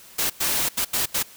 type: noise bursts at uneven times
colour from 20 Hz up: white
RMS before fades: -23 dBFS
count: 5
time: 0.18-0.3 / 0.4-0.69 / 0.77-0.85 / 0.93-1.06 / 1.14-1.23 s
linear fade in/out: 10 ms
effects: white hiss -47 dBFS RMS until 1.36 s